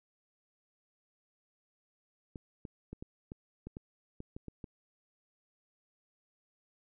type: clicks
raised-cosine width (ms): 3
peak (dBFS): -30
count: 11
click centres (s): 2.358 / 2.652 / 2.93 / 3.025 / 3.319 / 3.67 / 3.769 / 4.204 / 4.365 / 4.483 / 4.642
effects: none